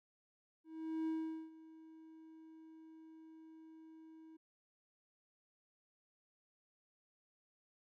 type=tone with ADSR envelope; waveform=triangle; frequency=320 Hz; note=D#4; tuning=49 cents sharp; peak=-33 dBFS; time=0.64-4.37 s; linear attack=430 ms; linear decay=430 ms; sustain=-20 dB; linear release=9 ms; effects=none